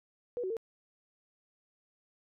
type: tone with pitch steps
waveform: sine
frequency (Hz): 485.3 / 374.7 / 452.9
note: B4 / F#4 / A#4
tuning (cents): -30 / +22 / -50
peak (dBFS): -32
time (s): 0.37-0.568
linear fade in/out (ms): 0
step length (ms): 66
effects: none